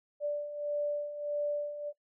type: beating tone pair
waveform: sine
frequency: 585 / 586.6 Hz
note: D5 / D5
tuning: -7 / -2 cents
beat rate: 1.6 Hz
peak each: -38 / -32 dBFS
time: 0.2-1.93 s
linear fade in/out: 50 ms
effects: noise-tail reverb RT60 0.1 s tail -20 dB re dry